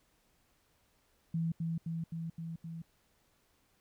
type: tone with echo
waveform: sine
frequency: 164.81 Hz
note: E3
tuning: in tune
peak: -30 dBFS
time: 1.34-1.52 s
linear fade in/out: 5 ms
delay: 260 ms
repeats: 5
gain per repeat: -2 dB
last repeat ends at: 2.82 s
effects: pink hiss -72 dBFS RMS until 3.8 s